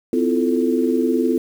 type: chord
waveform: sine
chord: F major seventh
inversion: second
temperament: equal with one note detuned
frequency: 255.7 / 329.6 / 349.2 / 440 Hz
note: C4 / E4 / F4 / A4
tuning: -40 / 0 / 0 / 0 cents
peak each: -19 / -22 / -22 / -22 dBFS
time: 0.13-1.38 s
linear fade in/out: 2 ms
effects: 7-bit